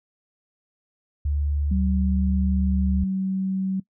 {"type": "tone with pitch glide", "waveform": "sine", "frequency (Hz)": [72.6, 72.02], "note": ["D2", "D2"], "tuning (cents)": [-19, -33], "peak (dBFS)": -21, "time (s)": [1.25, 3.04], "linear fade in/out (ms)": 5, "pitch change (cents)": -14, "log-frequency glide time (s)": [2.53, 2.76]}
{"type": "tone", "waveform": "sine", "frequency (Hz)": 190.4, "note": "F#3", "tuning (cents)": 50, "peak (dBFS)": -22, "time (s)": [1.71, 3.8], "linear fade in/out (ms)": 5}
{"effects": ["noise-tail reverb RT60 0.1 s tail -20 dB re dry"]}